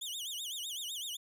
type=tone with vibrato; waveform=sawtooth; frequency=3279 Hz; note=G#7; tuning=23 cents flat; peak=-35 dBFS; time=0.01-1.17 s; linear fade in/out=10 ms; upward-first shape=sine; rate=7.9 Hz; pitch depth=230 cents each way; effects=none